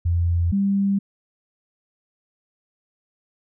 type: tone pair in turn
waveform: sine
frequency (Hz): 85.7 / 197.91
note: F2 / G3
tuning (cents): -32 / +17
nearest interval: octave + major second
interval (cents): 1449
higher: second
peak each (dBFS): -17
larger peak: neither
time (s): 0.05-0.52 / 0.52-0.99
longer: neither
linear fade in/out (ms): 10
effects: none